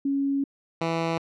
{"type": "tone pair in turn", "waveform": ["sine", "10% pulse"], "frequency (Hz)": [277.2, 165.14], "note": ["C#4", "E3"], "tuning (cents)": [0, 3], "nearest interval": "major sixth", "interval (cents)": 897, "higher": "first", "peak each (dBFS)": [-22, -16], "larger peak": "second", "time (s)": [[0.05, 0.44], [0.81, 1.18]], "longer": "first", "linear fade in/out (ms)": 5, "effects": ["low-pass 4000 Hz 12 dB/octave"]}